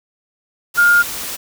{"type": "tone in noise", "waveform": "sine", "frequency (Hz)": 1414, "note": "F6", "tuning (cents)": 21, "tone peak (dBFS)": -8, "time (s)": [0.77, 1.03], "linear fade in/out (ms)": 20, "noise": "white", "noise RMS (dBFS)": -26, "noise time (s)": [0.74, 1.37], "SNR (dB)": 15, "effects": []}